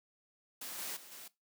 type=noise with level steps; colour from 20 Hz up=white; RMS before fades=-44 / -41 / -54 / -50 dBFS; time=0.61-1.28 s; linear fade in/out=5 ms; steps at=0.78 / 0.96 / 1.11 s; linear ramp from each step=10 ms; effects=noise-tail reverb RT60 0.2 s tail -19 dB re dry + high-pass 200 Hz 12 dB/octave